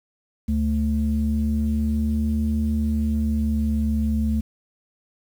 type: tone pair together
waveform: sine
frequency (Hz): 73.42 / 220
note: D2 / A3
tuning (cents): 0 / 0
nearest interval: octave + perfect fifth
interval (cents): 1900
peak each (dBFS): -21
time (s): 0.48-4.41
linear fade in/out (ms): 10
effects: tanh soft clip ceiling -13 dBFS + 8-bit